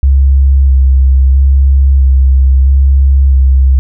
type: tone with vibrato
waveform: sine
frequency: 67 Hz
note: C2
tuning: 42 cents sharp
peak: -3 dBFS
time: 0.03-3.79 s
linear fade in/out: 0 ms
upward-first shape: square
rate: 0.76 Hz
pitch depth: 21 cents each way
effects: none